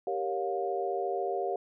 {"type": "chord", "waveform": "sine", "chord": "G half-diminished seventh", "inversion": "none", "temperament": "equal with one note detuned", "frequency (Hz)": [392, 466.2, 554.4, 711.1], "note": ["G4", "Bb4", "Db5", "F5"], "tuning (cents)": [0, 0, 0, 31], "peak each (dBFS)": [-33, -36, -37, -33], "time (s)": [0.07, 1.56], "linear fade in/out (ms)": 2, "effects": []}